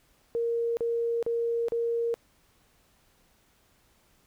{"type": "tone bursts", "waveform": "sine", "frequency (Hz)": 466.2, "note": "A#4", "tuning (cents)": 0, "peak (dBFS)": -25, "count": 4, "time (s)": [0.35, 2.141], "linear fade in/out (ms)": 0, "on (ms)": 420, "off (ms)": 37, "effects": ["pink hiss -65 dBFS RMS until 4.26 s"]}